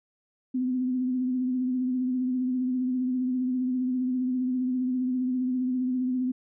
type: tone with vibrato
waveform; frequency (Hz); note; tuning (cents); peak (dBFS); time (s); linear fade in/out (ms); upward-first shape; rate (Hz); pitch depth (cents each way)
sine; 253.9; B3; +48; -24; 0.54-6.32; 10; triangle; 15; 40
effects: none